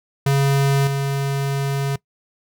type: tone with level steps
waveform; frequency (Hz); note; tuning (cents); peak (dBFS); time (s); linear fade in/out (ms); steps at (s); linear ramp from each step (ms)
square; 138.59; C#3; 0; -15 / -20; 0.26-1.96; 5; 0.87; 2
effects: noise-tail reverb RT60 0.1 s tail -21 dB re dry